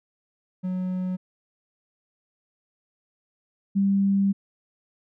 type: tone pair in turn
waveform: triangle / sine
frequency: 183.9 / 197.13 Hz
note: F#3 / G3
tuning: -10 / +10 cents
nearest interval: minor second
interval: 120 cents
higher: second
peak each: -23 / -18 dBFS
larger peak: second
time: 0.63-1.17 / 3.75-4.33 s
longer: second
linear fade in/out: 20 ms
effects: none